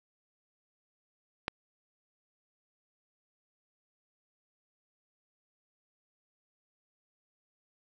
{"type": "click", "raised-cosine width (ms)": 0.3, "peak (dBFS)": -14, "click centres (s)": 1.481, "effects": []}